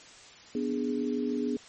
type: chord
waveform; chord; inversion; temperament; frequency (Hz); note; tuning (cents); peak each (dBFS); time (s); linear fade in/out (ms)
sine; G# diminished; first; equal; 246.9 / 293.7 / 415.3; B3 / D4 / G#4; 0 / 0 / 0; -30 / -33 / -33; 0.55-1.57; 2
effects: white hiss -51 dBFS RMS until 1.68 s + MP3 32 kbps